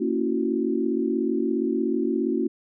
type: chord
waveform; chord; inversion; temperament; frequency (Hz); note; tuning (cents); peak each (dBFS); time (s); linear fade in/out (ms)
sine; F# dominant seventh; first; just; 231.2 / 277.5 / 333 / 370; A#3 / C#4 / E4 / F#4; -14 / +2 / +18 / 0; -27; 0-2.48; 10
effects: none